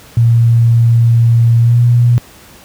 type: tone with pitch glide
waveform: sine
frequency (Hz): 116.6 to 120.22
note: A#2 to B2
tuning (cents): +1 to -46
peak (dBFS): -5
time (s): 0.17-2.18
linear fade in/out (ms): 0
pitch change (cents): +53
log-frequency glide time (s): 1.6-1.8
effects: pink hiss -39 dBFS RMS until 2.64 s + high-pass 60 Hz 12 dB/octave